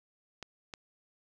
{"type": "clicks", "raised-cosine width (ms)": 0.2, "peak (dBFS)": -24, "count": 2, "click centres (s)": [0.427, 0.738], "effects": []}